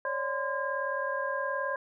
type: tone cluster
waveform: sine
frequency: 547 / 586 / 1030 / 1619 Hz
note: C#5 / D5 / C6 / G#6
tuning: -23 / -4 / -28 / -45 cents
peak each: -34 / -37 / -34 / -34 dBFS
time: 0.05-1.76 s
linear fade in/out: 2 ms
effects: none